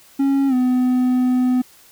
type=tone with pitch glide; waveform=triangle; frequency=274.8 to 252 Hz; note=C#4 to B3; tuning=-15 to +35 cents; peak=-12 dBFS; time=0.19-1.62 s; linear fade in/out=10 ms; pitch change=-150 cents; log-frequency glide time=0.48-0.54 s; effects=white hiss -49 dBFS RMS until 1.91 s